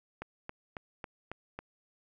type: click train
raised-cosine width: 0.5 ms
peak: -24 dBFS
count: 6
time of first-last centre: 0.22-1.59 s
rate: 3.65 Hz
effects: none